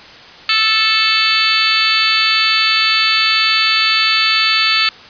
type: harmonic tone with a mistuned harmonic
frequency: 439 Hz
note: A4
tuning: 4 cents flat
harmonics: 3 / 4 / 5 / 6 / 7 / 8 / 9 / 10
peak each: -19 / -22 / -21 / -17 / -21 / -20 / -22 / -16 dBFS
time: 0.49-4.89 s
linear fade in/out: 2 ms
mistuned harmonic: 10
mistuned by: +29 cents
effects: white hiss -37 dBFS RMS until 5.09 s + resampled to 11025 Hz